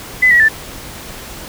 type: tone with pitch steps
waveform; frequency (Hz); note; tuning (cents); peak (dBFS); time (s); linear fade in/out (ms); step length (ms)
sine; 2011 / 1919 / 1766; B6 / A#6 / A6; +31 / +50 / +6; -6; 0.22-0.487; 10; 89
effects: pink hiss -31 dBFS RMS until 1.48 s